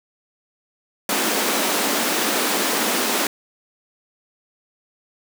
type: high-pass noise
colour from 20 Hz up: pink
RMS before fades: -21 dBFS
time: 1.09-3.27 s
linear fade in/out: 2 ms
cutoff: 210 Hz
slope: 48 dB/octave
effects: none